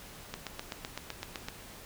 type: click train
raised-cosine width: 0.2 ms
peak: -19 dBFS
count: 10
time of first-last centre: 0.34-1.485 s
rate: 7.86 Hz
effects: pink hiss -49 dBFS RMS until 1.85 s